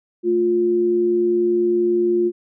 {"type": "tone pair together", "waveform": "sine", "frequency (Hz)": [221.9, 352.2], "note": ["A3", "F4"], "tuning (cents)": [15, 15], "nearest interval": "minor sixth", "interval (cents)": 800, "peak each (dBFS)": [-26, -15], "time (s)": [0.23, 2.32], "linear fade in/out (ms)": 50, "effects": []}